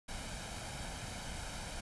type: noise with comb filter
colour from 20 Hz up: pink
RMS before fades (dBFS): -43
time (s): 0.08-1.81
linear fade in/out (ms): 10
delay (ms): 1.3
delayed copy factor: +0.55
effects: resampled to 24000 Hz